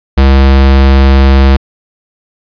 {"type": "tone", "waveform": "square", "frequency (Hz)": 67.5, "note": "C#2", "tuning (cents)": -45, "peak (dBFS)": -3, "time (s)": [0.17, 1.57], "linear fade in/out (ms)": 10, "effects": ["resampled to 11025 Hz"]}